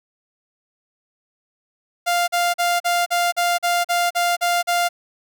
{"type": "tone bursts", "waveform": "sawtooth", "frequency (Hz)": 698.5, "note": "F5", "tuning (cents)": 0, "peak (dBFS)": -13, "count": 11, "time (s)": [2.06, 4.89], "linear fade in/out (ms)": 20, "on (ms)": 220, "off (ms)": 41, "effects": []}